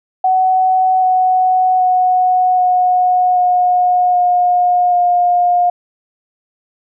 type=tone with pitch steps; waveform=sine; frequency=748 / 741.5 / 735.1 / 728.8 / 722.5 / 716.3 / 710.1 Hz; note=F#5 / F#5 / F#5 / F#5 / F#5 / F5 / F5; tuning=+19 / +4 / -11 / -26 / -41 / +44 / +29 cents; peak=-9 dBFS; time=0.24-5.7 s; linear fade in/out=5 ms; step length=780 ms; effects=none